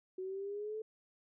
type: exponential sweep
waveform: sine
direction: up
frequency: 370 to 440 Hz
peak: -38 dBFS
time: 0.18-0.82 s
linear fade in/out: 5 ms
effects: none